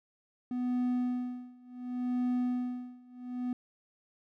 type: tone with tremolo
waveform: triangle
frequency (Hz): 248.2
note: B3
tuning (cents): +9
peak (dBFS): -25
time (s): 0.51-3.53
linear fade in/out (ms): 2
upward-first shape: sine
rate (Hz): 0.69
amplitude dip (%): 95
effects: none